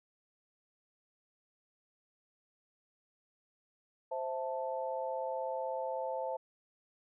sine chord, A minor, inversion first, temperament equal, 523.3 / 659.3 / 880 Hz, C5 / E5 / A5, 0 / 0 / 0 cents, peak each -37 / -40 / -39 dBFS, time 4.11-6.37 s, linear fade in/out 10 ms, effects none

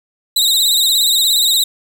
sawtooth tone with vibrato, 3856 Hz, B7, 42 cents flat, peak -8 dBFS, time 0.36-1.64 s, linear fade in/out 5 ms, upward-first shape triangle, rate 17 Hz, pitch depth 100 cents each way, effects 8-bit

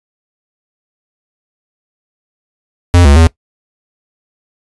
square tone with pitch steps, 87.8 / 70.8 / 81.8 Hz, F2 / C#2 / E2, +10 / +37 / -13 cents, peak -4 dBFS, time 2.94-3.27 s, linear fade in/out 0 ms, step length 110 ms, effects noise-tail reverb RT60 0.1 s tail -20 dB re dry + resampled to 24000 Hz

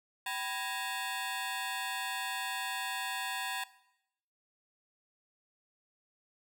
15% pulse ring-modulated tone, 880 Hz, A5, in tune, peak -25 dBFS, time 0.26-3.64 s, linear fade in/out 5 ms, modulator 110 Hz, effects noise-tail reverb RT60 0.8 s tail -18 dB re dry

